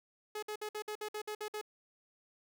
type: tone bursts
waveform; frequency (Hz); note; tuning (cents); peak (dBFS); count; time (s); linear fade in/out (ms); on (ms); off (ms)
sawtooth; 424; G#4; +36; -34; 10; 0.35-1.614; 5; 76; 56
effects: none